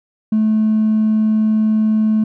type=tone with hard clipping; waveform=sine; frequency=217 Hz; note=A3; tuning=24 cents flat; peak=-12 dBFS; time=0.32-2.24 s; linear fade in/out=5 ms; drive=1 dB; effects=none